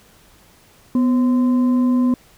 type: tone with frequency modulation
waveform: sine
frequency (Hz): 248.6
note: B3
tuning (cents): +12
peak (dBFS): -13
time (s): 0.95-2.14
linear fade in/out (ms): 2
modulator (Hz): 785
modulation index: 0.22
effects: pink hiss -51 dBFS RMS until 2.37 s